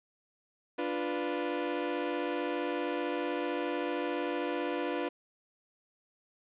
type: chord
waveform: 30% pulse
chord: B diminished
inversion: first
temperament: equal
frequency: 293.7 / 349.2 / 493.9 Hz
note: D4 / F4 / B4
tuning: 0 / 0 / 0 cents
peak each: -33 dBFS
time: 0.78-5.09 s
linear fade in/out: 10 ms
effects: resampled to 8000 Hz + 10-bit